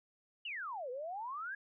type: exponential two-way sweep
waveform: sine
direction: down then up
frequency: 3016 to 479.9 to 1685 Hz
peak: -39 dBFS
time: 0.45-1.55 s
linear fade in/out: 5 ms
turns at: 0.9 s
effects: none